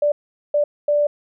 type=tone bursts at uneven times; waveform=sine; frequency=587.3 Hz; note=D5; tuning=in tune; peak=-14 dBFS; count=3; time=0.02-0.12 / 0.54-0.64 / 0.88-1.07 s; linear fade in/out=5 ms; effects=none